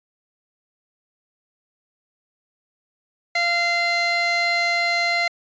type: tone pair together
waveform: 35% pulse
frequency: 691 / 2074 Hz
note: F5 / C7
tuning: -19 / -16 cents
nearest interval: octave + perfect fifth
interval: 1903 cents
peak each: -22 / -18 dBFS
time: 3.35-5.28 s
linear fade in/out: 5 ms
effects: resampled to 16000 Hz